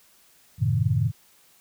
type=chord; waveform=sine; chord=F# diminished seventh; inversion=none; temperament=equal; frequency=92.5 / 110 / 130.81 / 155.56 Hz; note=F#2 / A2 / C3 / Eb3; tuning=0 / 0 / 0 / 0 cents; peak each=-28 / -23 / -25 / -27 dBFS; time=0.58-1.12 s; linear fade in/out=50 ms; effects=white hiss -58 dBFS RMS until 1.6 s